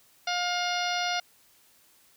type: harmonic tone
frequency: 710 Hz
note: F5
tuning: 28 cents sharp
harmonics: 1 / 2 / 3 / 4 / 5 / 6 / 7 / 8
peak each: -30 / -33 / -35 / -36 / -37 / -38 / -38 / -39 dBFS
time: 0.27-1.2 s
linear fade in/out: 5 ms
effects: white hiss -61 dBFS RMS until 2.16 s